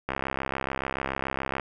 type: click train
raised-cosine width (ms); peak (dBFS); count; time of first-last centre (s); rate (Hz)
0.5; -13; 102; 0.09-1.597; 67
effects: none